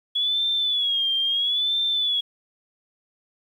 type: tone with vibrato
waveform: sine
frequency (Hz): 3370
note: G#7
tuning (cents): +25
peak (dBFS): -20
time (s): 0.15-2.21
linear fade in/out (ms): 10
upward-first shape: sine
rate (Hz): 0.75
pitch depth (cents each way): 100
effects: 9-bit